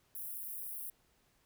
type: high-pass noise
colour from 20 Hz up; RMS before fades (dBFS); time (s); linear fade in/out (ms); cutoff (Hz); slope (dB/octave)
white; -43; 0.15-0.9; 2; 10000; 48
effects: pink hiss -72 dBFS RMS until 1.45 s